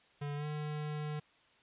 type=tone with pitch glide; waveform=square; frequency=144.7 to 150.5 Hz; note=D3 to D3; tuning=-25 to +43 cents; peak=-37 dBFS; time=0.21-1.2 s; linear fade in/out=10 ms; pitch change=+68 cents; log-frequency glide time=0.35-0.46 s; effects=white hiss -66 dBFS RMS until 1.62 s + resampled to 8000 Hz